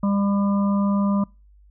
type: harmonic tone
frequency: 200.2 Hz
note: G3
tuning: 37 cents sharp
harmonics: 1 / 3 / 5 / 6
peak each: -18 / -31 / -32 / -34 dBFS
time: 0.03-1.24 s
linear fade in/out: 5 ms
effects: noise-tail reverb RT60 0.3 s tail -26 dB re dry + added 50 Hz sine -49 dBFS peak until 1.7 s